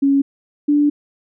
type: tone pair in turn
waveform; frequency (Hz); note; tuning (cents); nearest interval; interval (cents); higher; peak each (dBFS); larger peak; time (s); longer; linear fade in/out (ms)
sine; 277.2 / 292.5; C#4 / D4; 0 / -7; minor second; 93; second; -11; neither; 0.02-0.22 / 0.68-0.9; second; 10
effects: none